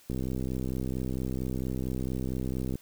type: click train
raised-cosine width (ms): 3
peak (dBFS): -20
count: 172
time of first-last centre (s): 0.1-2.755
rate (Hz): 64.4
effects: white hiss -58 dBFS RMS until 2.81 s